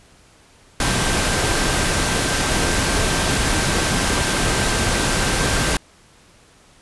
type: tone in noise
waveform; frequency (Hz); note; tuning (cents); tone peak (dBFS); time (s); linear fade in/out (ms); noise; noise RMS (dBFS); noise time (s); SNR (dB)
sine; 1568; G6; 0; -29; 0.8-5.77; 2; pink; -19; 0.8-5.77; -13
effects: pink hiss -51 dBFS RMS until 6.81 s + resampled to 24000 Hz